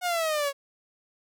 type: exponential sweep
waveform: sawtooth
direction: down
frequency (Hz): 731 to 550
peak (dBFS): -21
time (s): 0.01-0.53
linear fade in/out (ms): 50
effects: none